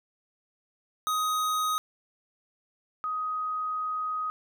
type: tone pair in turn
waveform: square / sine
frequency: 1254 / 1254 Hz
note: D#6 / D#6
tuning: +13 / +13 cents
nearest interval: unison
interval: 0 cents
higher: neither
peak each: -26 / -28 dBFS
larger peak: first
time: 1.07-1.78 / 3.04-4.3 s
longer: second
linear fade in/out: 0 ms
effects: none